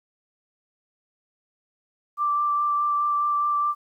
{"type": "tone with vibrato", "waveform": "sine", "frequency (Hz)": 1174.7, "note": "D6", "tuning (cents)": 0, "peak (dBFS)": -20, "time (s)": [2.17, 3.75], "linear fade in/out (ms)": 50, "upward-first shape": "sine", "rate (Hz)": 4.8, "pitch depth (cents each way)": 10, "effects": ["10-bit"]}